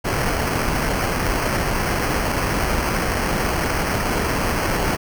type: noise with sample-and-hold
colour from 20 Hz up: pink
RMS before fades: -21 dBFS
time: 0.04-4.97 s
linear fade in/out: 20 ms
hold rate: 3675 Hz
effects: none